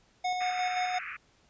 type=tone with tremolo; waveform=square; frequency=730 Hz; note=F#5; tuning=24 cents flat; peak=-28 dBFS; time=0.24-0.99 s; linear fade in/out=10 ms; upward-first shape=square; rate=5.7 Hz; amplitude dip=30%
type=band-pass noise; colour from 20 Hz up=white; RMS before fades=-40 dBFS; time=0.4-1.17 s; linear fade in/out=10 ms; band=1200 to 2600 Hz; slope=96 dB/octave
effects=pink hiss -65 dBFS RMS until 1.49 s + resampled to 16000 Hz